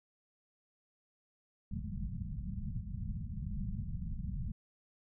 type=low-pass noise; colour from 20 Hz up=pink; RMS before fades=-39 dBFS; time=1.71-4.52 s; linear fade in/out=5 ms; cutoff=220 Hz; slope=96 dB/octave; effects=none